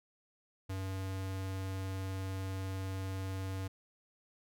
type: tone with vibrato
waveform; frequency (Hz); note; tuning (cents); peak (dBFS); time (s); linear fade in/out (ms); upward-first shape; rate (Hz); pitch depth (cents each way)
square; 95.4; G2; -47; -37; 0.69-3.68; 10; triangle; 20; 20
effects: none